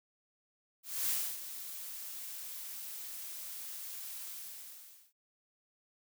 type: noise with ADSR envelope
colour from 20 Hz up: blue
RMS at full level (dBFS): -32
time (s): 0.83-5.13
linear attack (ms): 260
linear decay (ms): 280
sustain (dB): -12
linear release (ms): 860
effects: none